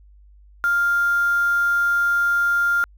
sine tone with quantisation, 1400 Hz, F6, 4 cents sharp, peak -16 dBFS, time 0.64-2.84 s, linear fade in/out 0 ms, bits 6, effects added 50 Hz sine -46 dBFS peak until 2.97 s

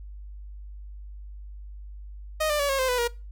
sawtooth tone with pitch steps, 622.3 / 594.9 / 568.7 / 543.6 / 519.7 / 496.8 / 474.9 Hz, D#5 / D5 / C#5 / C#5 / C5 / B4 / A#4, 0 / +22 / +44 / -34 / -12 / +10 / +32 cents, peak -19 dBFS, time 2.4-3.079 s, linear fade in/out 10 ms, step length 97 ms, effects noise-tail reverb RT60 0.3 s tail -22 dB re dry + added 50 Hz sine -38 dBFS peak until 3.31 s

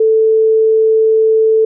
sine tone, 441.2 Hz, A4, 5 cents sharp, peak -7 dBFS, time 0-1.65 s, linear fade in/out 5 ms, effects none

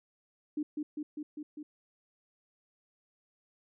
sine tone with echo, 300 Hz, D4, 37 cents sharp, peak -30 dBFS, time 0.57-0.63 s, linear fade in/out 5 ms, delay 200 ms, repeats 5, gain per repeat -2 dB, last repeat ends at 1.63 s, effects none

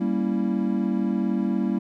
triangle chord, G diminished seventh, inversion none, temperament equal, 196 / 233.1 / 277.2 / 329.6 Hz, G3 / Bb3 / Db4 / Fb4, 0 / 0 / 0 / 0 cents, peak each -23 / -24 / -28 / -27 dBFS, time 0-1.79 s, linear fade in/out 10 ms, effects none

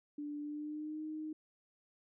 sine tone with pitch glide, 293.7 to 309.9 Hz, D4 to D#4, 0 to -7 cents, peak -39 dBFS, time 0.18-1.33 s, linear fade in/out 5 ms, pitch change +93 cents, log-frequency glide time 0.4-1.03 s, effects none

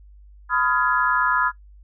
sine chord, F half-diminished seventh, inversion second, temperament just, 1005.8 / 1257.2 / 1396.9 / 1676.3 Hz, Cb6 / Eb6 / F6 / Ab6, +31 / +18 / 0 / +16 cents, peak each -23 dBFS, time 0.49-1.52 s, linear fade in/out 50 ms, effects noise-tail reverb RT60 0.1 s tail -18 dB re dry + added 50 Hz sine -44 dBFS peak until 1.83 s

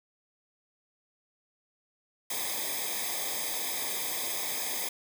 white noise with comb filter, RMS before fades -33 dBFS, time 2.3-4.89 s, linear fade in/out 5 ms, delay 0.7 ms, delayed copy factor -0.95, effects none

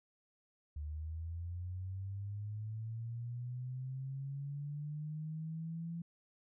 sine linear sweep, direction up, 73.42 to 169.6 Hz, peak -39 dBFS, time 0.76-6.02 s, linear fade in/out 5 ms, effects none

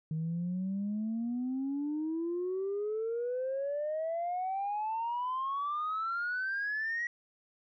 sine exponential sweep, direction up, 155.56 to 1926 Hz, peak -30 dBFS, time 0.11-7.07 s, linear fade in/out 2 ms, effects tanh soft clip ceiling -28 dBFS

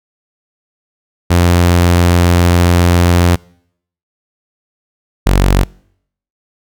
sawtooth tone pair in turn, 87.31 / 46.84 Hz, F2 / F#1, 0 / +22 cents, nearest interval major seventh, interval 1078 cents, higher first, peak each -3 dBFS, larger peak neither, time 1.3-3.36 / 5.26-5.64 s, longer first, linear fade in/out 10 ms, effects noise-tail reverb RT60 0.7 s tail -26 dB re dry

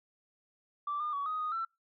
sine tone with pitch steps, 1167 / 1210 / 1130 / 1252 / 1241 / 1341 Hz, D6 / D#6 / C#6 / D#6 / D#6 / E6, -11 / -49 / +33 / +10 / -5 / +29 cents, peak -31 dBFS, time 0.87-1.65 s, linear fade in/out 5 ms, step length 130 ms, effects noise-tail reverb RT60 0.2 s tail -25 dB re dry + tanh soft clip ceiling -27 dBFS

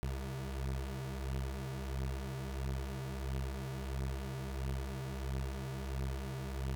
25% pulse beating tone pair, 65.41 / 66.91 Hz, C2 / C2, 0 / +39 cents, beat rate 1.5 Hz, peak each -38 / -35 dBFS, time 0.03-6.75 s, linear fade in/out 0 ms, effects none

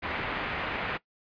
white low-pass noise, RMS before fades -33 dBFS, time 0.02-0.98 s, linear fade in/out 20 ms, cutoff 2500 Hz, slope 24 dB/octave, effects noise-tail reverb RT60 0.1 s tail -19 dB re dry + resampled to 11025 Hz

